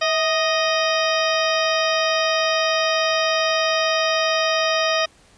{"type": "harmonic tone with a mistuned harmonic", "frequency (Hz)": 622.3, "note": "D#5", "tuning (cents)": 0, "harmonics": [1, 2, 3, 4, 5, 6, 8, 9], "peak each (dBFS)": [-21, -24, -26, -27, -28, -29, -30, -31], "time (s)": [0.01, 5.06], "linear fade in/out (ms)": 10, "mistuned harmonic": 1, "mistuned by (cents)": 59, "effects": ["pink hiss -53 dBFS RMS until 5.37 s", "resampled to 22050 Hz"]}